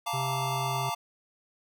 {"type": "chord", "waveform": "square", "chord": "Bb major seventh", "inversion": "second", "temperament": "just", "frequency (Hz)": [699.2, 874.1, 932.3, 1165.4], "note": ["F5", "A5", "Bb5", "D6"], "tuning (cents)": [2, -12, 0, -14], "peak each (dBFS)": -36, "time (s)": [0.06, 0.95], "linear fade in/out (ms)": 10}
{"type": "harmonic tone", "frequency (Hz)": 131.9, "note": "C3", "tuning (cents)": 14, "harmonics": [1, 3, 5, 7, 9, 10], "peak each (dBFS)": [-32, -41, -47, -49, -48, -52], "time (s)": [0.13, 0.9], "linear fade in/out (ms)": 10}
{"effects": []}